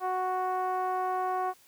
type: tone with low-pass filter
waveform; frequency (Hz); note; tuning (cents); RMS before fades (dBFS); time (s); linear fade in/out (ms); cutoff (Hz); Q
10% pulse; 370; F#4; 0; -30; 0-1.54; 50; 910; 3.7
effects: white hiss -60 dBFS RMS until 1.67 s